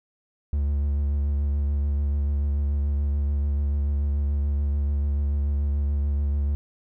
triangle tone with vibrato, 71.6 Hz, D2, 43 cents flat, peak -19 dBFS, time 0.53-6.55 s, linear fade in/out 0 ms, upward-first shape triangle, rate 6.9 Hz, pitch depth 31 cents each way, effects none

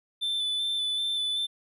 triangle tone with vibrato, 3520 Hz, A7, in tune, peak -25 dBFS, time 0.21-1.47 s, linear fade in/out 20 ms, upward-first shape square, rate 2.6 Hz, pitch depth 15 cents each way, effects none

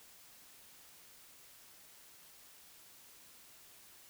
silence, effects white hiss -59 dBFS RMS until 4.09 s

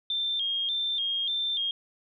sine tone with vibrato, 3401 Hz, G#7, 40 cents sharp, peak -26 dBFS, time 0.1-1.71 s, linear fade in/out 2 ms, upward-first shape square, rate 1.7 Hz, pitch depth 83 cents each way, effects none

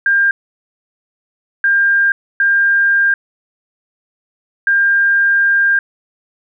sine tone bursts at uneven times, 1600 Hz, G6, 35 cents sharp, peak -9 dBFS, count 4, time 0.06-0.31 / 1.64-2.12 / 2.4-3.14 / 4.67-5.79 s, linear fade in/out 2 ms, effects none

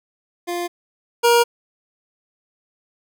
25% pulse tone pair in turn, 349.2 / 472.7 Hz, F4 / A#4, 0 / +24 cents, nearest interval perfect fourth, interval 524 cents, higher second, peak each -19 / -8 dBFS, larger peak second, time 0.47-0.68 / 1.23-1.44 s, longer neither, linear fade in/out 20 ms, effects none

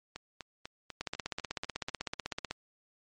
two click trains, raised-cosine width 0.2 ms, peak -23 / -17 dBFS, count 8 / 25, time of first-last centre 0.16-1.893 / 1.01-2.51 s, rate 4.04 / 16 Hz, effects MP3 48 kbps

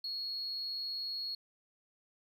triangle tone with amplitude modulation, 4321 Hz, C#8, 45 cents flat, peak -31 dBFS, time 0.04-1.35 s, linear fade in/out 5 ms, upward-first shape sine, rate 140 Hz, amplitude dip 45%, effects tanh soft clip ceiling -33 dBFS

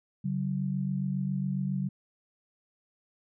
sine tone pair together, 141.3 / 188.61 Hz, C#3 / F#3, +34 / +33 cents, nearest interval perfect fourth, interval 499 cents, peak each -31 / -30 dBFS, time 0.24-1.89 s, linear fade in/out 10 ms, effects none

